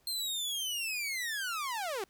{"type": "linear sweep", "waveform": "sawtooth", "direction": "down", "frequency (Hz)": [4204, 357.8], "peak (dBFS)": -30, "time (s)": [0.07, 2.04], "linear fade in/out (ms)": 2, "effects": ["pink hiss -69 dBFS RMS until 2.09 s"]}